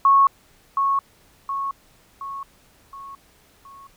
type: tone with echo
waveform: sine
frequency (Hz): 1101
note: C#6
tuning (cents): -12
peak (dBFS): -11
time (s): 0.05-0.27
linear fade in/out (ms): 2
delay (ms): 720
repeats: 5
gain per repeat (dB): -6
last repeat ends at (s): 3.87
effects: pink hiss -56 dBFS RMS until 3.96 s